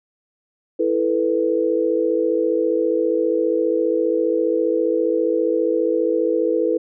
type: chord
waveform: sine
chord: E suspended fourth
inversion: none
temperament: just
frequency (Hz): 329.6 / 439.5 / 494.4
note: E4 / A4 / B4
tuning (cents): 0 / -2 / +2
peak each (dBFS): -21 / -21 / -20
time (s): 0.79-6.78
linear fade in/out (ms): 10
effects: none